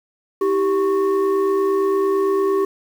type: tone with frequency modulation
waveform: sine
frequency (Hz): 391.4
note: G4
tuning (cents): -3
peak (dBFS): -15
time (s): 0.41-2.65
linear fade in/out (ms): 5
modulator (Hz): 714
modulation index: 0.63
effects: 7-bit